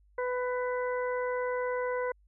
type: harmonic tone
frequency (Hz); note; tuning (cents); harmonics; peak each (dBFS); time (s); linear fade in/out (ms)
498.2; B4; +15; 1 / 2 / 3 / 4; -30 / -36 / -40 / -42; 0.18-2.12; 5
effects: added 50 Hz sine -60 dBFS peak until 2.27 s